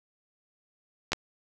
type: clicks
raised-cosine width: 0.2 ms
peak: -10 dBFS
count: 2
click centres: 1.12 / 1.132 s
effects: none